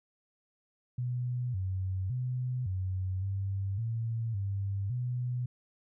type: tone with pitch steps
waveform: sine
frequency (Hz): 123.6 / 94.1 / 125.9 / 93.5 / 97.6 / 114.1 / 98.8 / 123.7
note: B2 / F#2 / B2 / F#2 / G2 / A#2 / G2 / B2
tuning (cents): +2 / +30 / +34 / +19 / -7 / -37 / +14 / +3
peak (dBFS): -30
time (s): 0.98-5.46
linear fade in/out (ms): 5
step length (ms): 560
effects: none